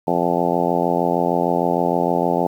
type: harmonic tone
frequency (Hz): 86.5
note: F2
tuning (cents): -16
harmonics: 2 / 3 / 4 / 5 / 6 / 7 / 8 / 9 / 10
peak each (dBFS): -25 / -25 / -25 / -25 / -25 / -25 / -25 / -25 / -25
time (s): 0.07-2.47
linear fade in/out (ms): 5
effects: 8-bit